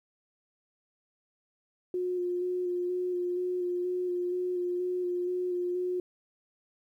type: tone with vibrato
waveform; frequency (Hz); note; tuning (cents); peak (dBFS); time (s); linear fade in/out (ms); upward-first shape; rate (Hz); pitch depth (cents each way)
sine; 358.8; F4; +47; -28; 1.94-6; 2; square; 2.1; 15
effects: 11-bit